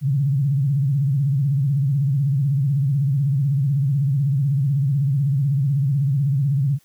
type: tone with vibrato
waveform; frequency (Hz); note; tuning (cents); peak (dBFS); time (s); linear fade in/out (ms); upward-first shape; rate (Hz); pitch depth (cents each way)
sine; 138.59; C#3; 0; -16; 0.01-6.79; 50; sine; 16; 140
effects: white hiss -59 dBFS RMS until 6.84 s